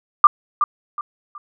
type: tone with echo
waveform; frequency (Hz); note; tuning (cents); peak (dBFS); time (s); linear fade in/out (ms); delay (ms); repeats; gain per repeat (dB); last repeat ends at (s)
sine; 1189; D6; +21; -3; 0.24-0.27; 2; 370; 3; -10; 1.38
effects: none